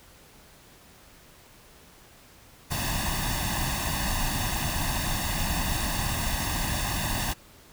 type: noise with comb filter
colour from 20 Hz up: pink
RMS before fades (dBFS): -28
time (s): 2.7-7.34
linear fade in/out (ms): 20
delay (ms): 1.1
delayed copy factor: +0.8
effects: pink hiss -53 dBFS RMS until 7.72 s